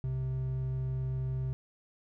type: tone pair together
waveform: triangle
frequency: 62.6 / 130 Hz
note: B1 / C3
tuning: +24 / -11 cents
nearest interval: octave + minor second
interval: 1265 cents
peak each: -38 / -29 dBFS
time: 0.04-1.53 s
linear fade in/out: 0 ms
effects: none

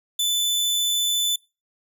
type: tone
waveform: sawtooth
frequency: 3506 Hz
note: A7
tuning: 7 cents flat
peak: -17 dBFS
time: 0.19-1.36 s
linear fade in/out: 5 ms
effects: noise-tail reverb RT60 0.3 s tail -25 dB re dry

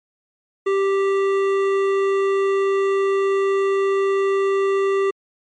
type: tone with hard clipping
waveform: triangle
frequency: 391.7 Hz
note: G4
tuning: 1 cent flat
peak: -18 dBFS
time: 0.66-5.11 s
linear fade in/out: 10 ms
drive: 16 dB
effects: MP3 48 kbps

